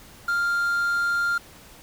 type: tone with quantisation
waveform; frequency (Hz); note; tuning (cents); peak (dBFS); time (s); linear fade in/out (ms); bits
triangle; 1396.9; F6; 0; -19; 0.28-1.38; 5; 7
effects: pink hiss -48 dBFS RMS until 1.82 s